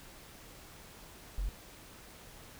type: tone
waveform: triangle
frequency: 46.08 Hz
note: F#1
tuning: 6 cents flat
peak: -28 dBFS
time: 1.38-1.49 s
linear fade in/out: 0 ms
effects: tanh soft clip ceiling -26 dBFS + pink hiss -53 dBFS RMS until 2.59 s